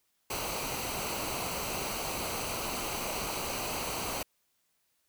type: noise with comb filter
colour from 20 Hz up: pink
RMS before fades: -35 dBFS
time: 0.3-4.23 s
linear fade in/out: 5 ms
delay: 0.57 ms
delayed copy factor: -0.6
effects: white hiss -75 dBFS RMS until 5.08 s